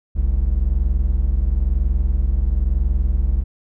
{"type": "tone pair together", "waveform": "triangle", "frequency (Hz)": [45.9, 66.9], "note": ["F#1", "C2"], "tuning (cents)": [-13, 39], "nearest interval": "perfect fifth", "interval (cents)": 652, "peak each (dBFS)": -16, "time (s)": [0.15, 3.44], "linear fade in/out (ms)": 20, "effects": []}